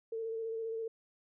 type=tone with vibrato; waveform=sine; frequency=450 Hz; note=A4; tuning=39 cents sharp; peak=-35 dBFS; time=0.12-0.88 s; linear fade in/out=5 ms; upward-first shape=square; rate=15 Hz; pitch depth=18 cents each way; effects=none